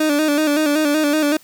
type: tone with vibrato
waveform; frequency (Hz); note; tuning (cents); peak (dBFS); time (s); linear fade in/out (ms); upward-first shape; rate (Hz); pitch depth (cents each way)
30% pulse; 300; D4; +37; -12; 0-1.37; 5; square; 5.3; 58
effects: white hiss -49 dBFS RMS until 1.43 s